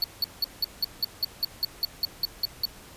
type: tone bursts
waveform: square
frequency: 4445 Hz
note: C#8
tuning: 4 cents sharp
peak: -22 dBFS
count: 14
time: 0.02-2.654 s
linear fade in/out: 2 ms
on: 21 ms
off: 180 ms
effects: pink hiss -48 dBFS RMS until 2.96 s + resampled to 32000 Hz